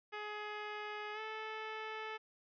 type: tone with pitch glide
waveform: 10% pulse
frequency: 420.4 to 436.7 Hz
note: G#4 to A4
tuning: +21 to -13 cents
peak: -33 dBFS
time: 0.12-2.18 s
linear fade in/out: 20 ms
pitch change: +66 cents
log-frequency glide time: 1.13-1.2 s
effects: resampled to 11025 Hz